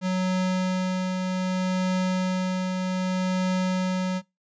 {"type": "tone with tremolo", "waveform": "square", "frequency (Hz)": 185, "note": "F#3", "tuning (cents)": 0, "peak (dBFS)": -22, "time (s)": [0.01, 4.22], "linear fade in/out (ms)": 50, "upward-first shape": "triangle", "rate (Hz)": 0.64, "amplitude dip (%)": 35, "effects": ["noise-tail reverb RT60 0.2 s tail -23 dB re dry", "resampled to 16000 Hz"]}